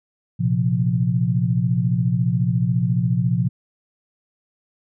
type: chord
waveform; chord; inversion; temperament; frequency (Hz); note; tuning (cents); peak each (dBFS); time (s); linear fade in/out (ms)
sine; Bb suspended second; none; equal; 116.54 / 130.81 / 174.61; Bb2 / C3 / F3; 0 / 0 / 0; -21; 0.39-3.49; 20
effects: none